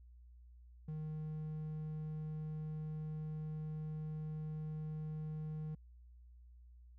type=tone; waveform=triangle; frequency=154.8 Hz; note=D#3; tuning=9 cents flat; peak=-38 dBFS; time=0.88-5.75 s; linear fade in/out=5 ms; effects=added 60 Hz sine -56 dBFS peak until 6.98 s